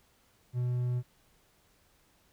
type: tone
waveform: triangle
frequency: 123.47 Hz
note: B2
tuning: in tune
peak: -26 dBFS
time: 0.53-1.03 s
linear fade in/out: 50 ms
effects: pink hiss -67 dBFS RMS until 2.32 s